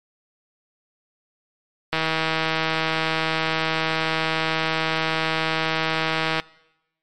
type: click train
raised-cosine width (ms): 0.3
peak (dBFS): -6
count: 716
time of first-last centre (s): 1.93-6.399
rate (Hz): 160
effects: noise-tail reverb RT60 0.9 s tail -22 dB re dry + MP3 64 kbps